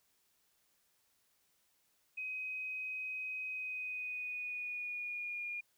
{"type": "tone with pitch glide", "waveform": "sine", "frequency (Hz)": [2521, 2424], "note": ["D#7", "D#7"], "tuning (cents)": [22, -46], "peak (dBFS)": -38, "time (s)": [2.17, 5.61], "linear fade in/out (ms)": 10, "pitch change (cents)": -68, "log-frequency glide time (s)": [3.49, 5.45], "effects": ["white hiss -75 dBFS RMS until 5.77 s"]}